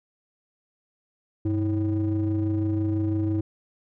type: ring-modulated tone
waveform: triangle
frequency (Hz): 111.5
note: A2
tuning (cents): +23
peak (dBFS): -17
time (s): 1.45-3.41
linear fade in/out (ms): 5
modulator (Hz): 210
effects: none